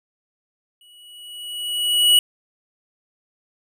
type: tone with exponential growth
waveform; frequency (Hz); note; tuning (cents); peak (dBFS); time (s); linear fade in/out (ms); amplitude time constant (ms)
square; 2928; F#7; -19; -10; 0.81-2.19; 2; 300
effects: none